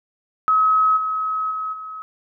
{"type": "tone with level steps", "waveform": "sine", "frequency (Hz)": 1279, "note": "D#6", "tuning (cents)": 47, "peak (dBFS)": [-13, -20, -23, -30], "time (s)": [0.48, 2.02], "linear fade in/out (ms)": 0, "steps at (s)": [0.96, 1.5, 1.72], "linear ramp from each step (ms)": 20, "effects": []}